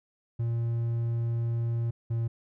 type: tone pair in turn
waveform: triangle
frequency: 116.6 / 115.39 Hz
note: A#2 / A#2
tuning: +1 / -17 cents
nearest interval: unison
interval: 18 cents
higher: first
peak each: -24 dBFS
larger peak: neither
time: 0.39-1.91 / 2.1-2.28 s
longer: first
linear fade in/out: 10 ms
effects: none